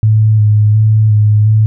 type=tone with vibrato; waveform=sine; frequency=107.2 Hz; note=A2; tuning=45 cents flat; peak=-5 dBFS; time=0.03-1.66 s; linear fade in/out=0 ms; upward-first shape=square; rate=1.4 Hz; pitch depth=22 cents each way; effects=none